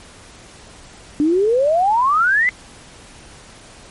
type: exponential sweep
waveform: sine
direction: up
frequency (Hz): 287.3 to 2058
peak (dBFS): -12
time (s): 1.2-2.49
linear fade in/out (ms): 0
effects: pink hiss -42 dBFS RMS until 3.9 s + MP3 48 kbps